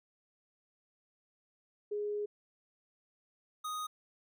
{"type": "tone pair in turn", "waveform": ["sine", "square"], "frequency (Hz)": [415.3, 1244.5], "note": ["G#4", "D#6"], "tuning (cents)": [0, 0], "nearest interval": "octave + perfect fifth", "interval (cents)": 1900, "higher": "second", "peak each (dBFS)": [-33, -37], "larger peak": "first", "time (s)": [[1.91, 2.26], [3.64, 3.87]], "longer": "first", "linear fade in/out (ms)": 10, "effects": []}